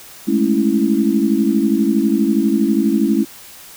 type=chord; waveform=sine; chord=A major seventh; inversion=third; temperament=equal; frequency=207.7 / 220 / 277.2 / 329.6 Hz; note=G#3 / A3 / C#4 / E4; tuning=0 / 0 / 0 / 0 cents; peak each=-18 dBFS; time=0.27-3.25 s; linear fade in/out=20 ms; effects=white hiss -39 dBFS RMS until 3.76 s